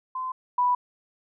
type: tone pair in turn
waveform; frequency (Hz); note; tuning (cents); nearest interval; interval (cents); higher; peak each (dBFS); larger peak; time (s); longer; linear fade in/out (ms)
sine; 1029 / 986.5; C6 / B5; -29 / -2; minor second; 73; first; -28 / -19; second; 0.15-0.32 / 0.58-0.75; neither; 5
effects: none